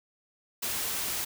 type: noise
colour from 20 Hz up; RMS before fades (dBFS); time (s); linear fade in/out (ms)
white; -32; 0.62-1.25; 10
effects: none